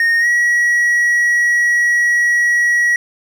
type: tone with pitch glide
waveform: triangle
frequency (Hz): 1849 to 1917.5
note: A#6 to A#6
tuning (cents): -15 to +48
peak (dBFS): -9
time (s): 0-2.96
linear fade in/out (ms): 2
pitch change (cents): +63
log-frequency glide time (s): 0.2-0.27
effects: none